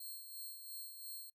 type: tone with tremolo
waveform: 5% pulse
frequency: 4235 Hz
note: C8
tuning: 20 cents sharp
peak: -38 dBFS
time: 0-1.3 s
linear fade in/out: 5 ms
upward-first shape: sine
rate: 2.9 Hz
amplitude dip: 50%
effects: noise-tail reverb RT60 0.1 s tail -24 dB re dry